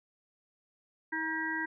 harmonic tone with a mistuned harmonic, 320 Hz, D#4, 49 cents sharp, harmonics 1 / 3 / 5 / 6, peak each -38 / -39 / -35 / -36 dBFS, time 1.12-1.66 s, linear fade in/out 10 ms, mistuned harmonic 3, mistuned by -18 cents, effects none

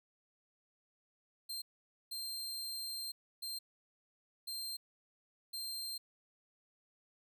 sawtooth tone bursts at uneven times, 4166 Hz, C8, 8 cents flat, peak -37 dBFS, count 5, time 1.49-1.62 / 2.11-3.12 / 3.42-3.59 / 4.47-4.77 / 5.53-5.98 s, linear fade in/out 10 ms, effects none

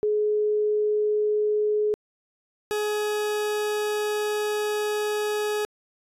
sine / 40% pulse tone pair in turn, 422.3 / 420.7 Hz, G#4 / G#4, +29 / +22 cents, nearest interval unison, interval 7 cents, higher first, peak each -20 / -23 dBFS, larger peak first, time 0.03-1.94 / 2.71-5.65 s, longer second, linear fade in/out 0 ms, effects resampled to 32000 Hz

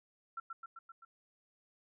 sine tone with echo, 1353 Hz, E6, 45 cents sharp, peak -38 dBFS, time 0.37-0.4 s, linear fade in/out 5 ms, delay 130 ms, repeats 5, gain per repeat -3 dB, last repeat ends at 1.05 s, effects none

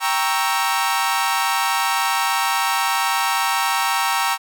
sawtooth chord, G diminished seventh, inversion none, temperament equal, 784 / 932.3 / 1108.7 / 1318.5 Hz, G5 / Bb5 / Db6 / Fb6, 0 / 0 / 0 / 0 cents, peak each -20 / -18 / -21 / -21 dBFS, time 0-4.38 s, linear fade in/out 50 ms, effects none

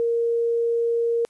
sine tone, 466.2 Hz, A#4, in tune, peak -19 dBFS, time 0-1.25 s, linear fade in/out 0 ms, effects white hiss -63 dBFS RMS until 1.29 s + resampled to 24000 Hz

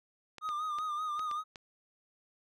clicks, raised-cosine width 0.2 ms, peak -28 dBFS, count 6, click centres 0.383 / 0.49 / 0.786 / 1.194 / 1.313 / 1.558 s
triangle tone with vibrato, 1224 Hz, D#6, 29 cents flat, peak -31 dBFS, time 0.41-1.44 s, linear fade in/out 50 ms, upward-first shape sine, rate 5.2 Hz, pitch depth 55 cents each way
effects none

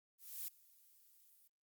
violet noise with ADSR envelope, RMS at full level -43 dBFS, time 0.18-1.48 s, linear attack 300 ms, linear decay 5 ms, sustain -24 dB, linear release 8 ms, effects Opus 48 kbps

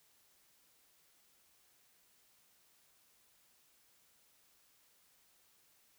silence, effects white hiss -70 dBFS RMS until 5.98 s

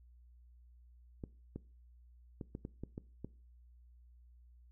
clicks, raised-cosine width 3 ms, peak -29 dBFS, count 8, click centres 1.238 / 1.56 / 2.412 / 2.551 / 2.651 / 2.836 / 2.979 / 3.246 s, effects noise-tail reverb RT60 0.4 s tail -21 dB re dry + added 60 Hz sine -58 dBFS peak until 4.71 s

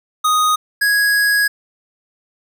square tone pair in turn, 1244.5 / 1661.2 Hz, D#6 / G#6, 0 / 0 cents, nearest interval perfect fourth, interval 500 cents, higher second, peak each -13 dBFS, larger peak neither, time 0.24-0.56 / 0.81-1.48 s, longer second, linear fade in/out 10 ms, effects none

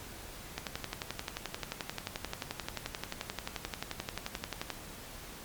click train, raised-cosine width 0.2 ms, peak -17 dBFS, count 48, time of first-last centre 0.58-4.703 s, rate 11.4 Hz, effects pink hiss -47 dBFS RMS until 5.44 s + MP3 96 kbps

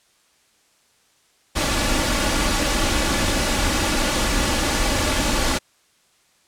pink noise with comb filter, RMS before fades -20 dBFS, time 1.55-5.59 s, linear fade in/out 20 ms, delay 3.5 ms, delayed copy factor +0.55, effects white hiss -60 dBFS RMS until 6.47 s + low-pass 9000 Hz 12 dB/octave

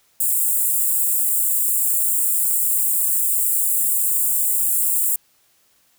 white high-pass noise, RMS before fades -19 dBFS, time 0.2-5.16 s, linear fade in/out 5 ms, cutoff 7400 Hz, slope 96 dB/octave, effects white hiss -60 dBFS RMS until 5.98 s

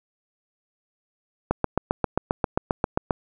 click train, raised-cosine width 1 ms, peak -6 dBFS, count 13, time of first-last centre 1.51-3.108 s, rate 7.51 Hz, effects none

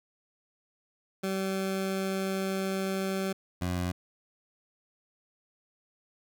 20% pulse tone pair in turn, 191.9 / 89.42 Hz, G3 / F2, -37 / +41 cents, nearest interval octave + minor second, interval 1322 cents, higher first, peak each -24 / -24 dBFS, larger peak neither, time 1.23-3.33 / 3.61-3.92 s, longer first, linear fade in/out 10 ms, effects none

